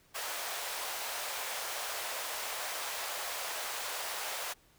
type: high-pass noise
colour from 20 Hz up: pink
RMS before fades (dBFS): -38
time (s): 0.14-4.54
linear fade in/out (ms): 20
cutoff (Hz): 570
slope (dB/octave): 24
effects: pink hiss -65 dBFS RMS until 4.78 s